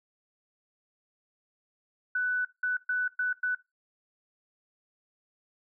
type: tone bursts at uneven times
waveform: sine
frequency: 1492 Hz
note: F#6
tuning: 14 cents sharp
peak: -25 dBFS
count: 5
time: 2.15-2.45 / 2.63-2.77 / 2.89-3.08 / 3.19-3.33 / 3.43-3.55 s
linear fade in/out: 5 ms
effects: noise-tail reverb RT60 0.2 s tail -18 dB re dry